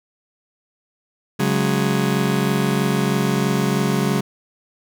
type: chord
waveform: 30% pulse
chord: C# suspended fourth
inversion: none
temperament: just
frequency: 138.59 / 184.79 / 207.9 Hz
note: C#3 / F#3 / G#3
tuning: 0 / -2 / +2 cents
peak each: -19 dBFS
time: 1.39-4.21 s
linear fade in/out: 10 ms
effects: none